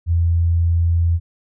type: tone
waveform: sine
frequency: 84.5 Hz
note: E2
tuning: 43 cents sharp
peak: -13 dBFS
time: 0.06-1.2 s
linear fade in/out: 50 ms
effects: none